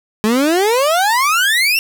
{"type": "exponential sweep", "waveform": "30% pulse", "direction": "up", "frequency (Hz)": [208, 2794], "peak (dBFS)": -9, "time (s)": [0.24, 1.79], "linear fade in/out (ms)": 0, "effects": []}